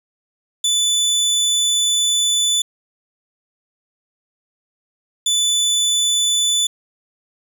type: tone pair in turn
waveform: 25% pulse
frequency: 3491 / 3491 Hz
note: A7 / A7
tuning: -14 / -14 cents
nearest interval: unison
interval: 0 cents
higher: neither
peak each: -11 dBFS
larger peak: neither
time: 0.64-2.62 / 5.26-6.67 s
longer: first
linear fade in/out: 5 ms
effects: none